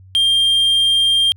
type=tone; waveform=triangle; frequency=3195 Hz; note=G7; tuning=32 cents sharp; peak=-10 dBFS; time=0.15-1.32 s; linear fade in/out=0 ms; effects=added 94 Hz sine -40 dBFS peak until 1.36 s